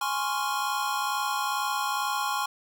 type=chord; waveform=square; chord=Db major seventh; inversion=second; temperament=equal; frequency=830.6 / 1046.5 / 1108.7 / 1396.9 Hz; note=Ab5 / C6 / Db6 / F6; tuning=0 / 0 / 0 / 0 cents; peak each=-32 / -32 / -33 / -35 dBFS; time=0.01-2.46 s; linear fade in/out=5 ms; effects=none